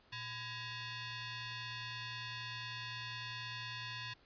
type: ring-modulated tone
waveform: 10% pulse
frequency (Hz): 890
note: A5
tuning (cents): +20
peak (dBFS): -30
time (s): 0.12-4.14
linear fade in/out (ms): 10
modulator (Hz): 772
effects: pink hiss -67 dBFS RMS until 4.25 s + resampled to 11025 Hz